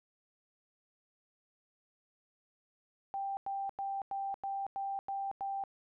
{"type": "tone bursts", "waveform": "sine", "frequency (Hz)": 787, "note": "G5", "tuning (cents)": 7, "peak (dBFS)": -34, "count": 8, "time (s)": [3.14, 5.638], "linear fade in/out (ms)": 0, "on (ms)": 230, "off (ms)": 94, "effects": []}